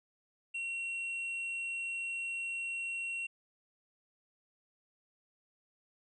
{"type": "tone with tanh clipping", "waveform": "triangle", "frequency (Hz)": 2733, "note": "F7", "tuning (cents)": -38, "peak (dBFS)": -36, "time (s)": [0.54, 3.27], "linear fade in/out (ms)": 10, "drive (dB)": 8, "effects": ["resampled to 22050 Hz"]}